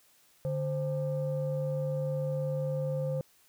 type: tone pair together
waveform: sine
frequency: 146.8 / 523.1 Hz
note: D3 / C5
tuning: 0 / -1 cents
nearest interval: octave + minor seventh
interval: 2199 cents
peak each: -30 / -31 dBFS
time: 0.45-3.21 s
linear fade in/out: 0 ms
effects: tanh soft clip ceiling -24 dBFS + white hiss -64 dBFS RMS until 3.48 s